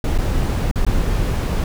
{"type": "noise with dropouts", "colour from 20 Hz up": "brown", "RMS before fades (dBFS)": -18, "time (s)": [0.04, 1.64], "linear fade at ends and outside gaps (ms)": 2, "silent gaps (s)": [[0.179, 0.185], [0.713, 0.757], [0.85, 0.865]], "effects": []}